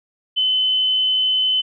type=tone; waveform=sine; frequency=3037 Hz; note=F#7; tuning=44 cents sharp; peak=-15 dBFS; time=0.36-1.62 s; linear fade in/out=20 ms; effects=none